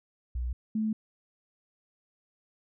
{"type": "tone pair in turn", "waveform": "sine", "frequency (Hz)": [60.9, 217.6], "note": ["B1", "A3"], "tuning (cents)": [-24, -19], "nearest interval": "octave + minor seventh", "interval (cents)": 2205, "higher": "second", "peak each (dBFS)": [-29, -26], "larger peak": "second", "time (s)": [[0.35, 0.53], [0.75, 0.93]], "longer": "neither", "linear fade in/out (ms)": 5, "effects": []}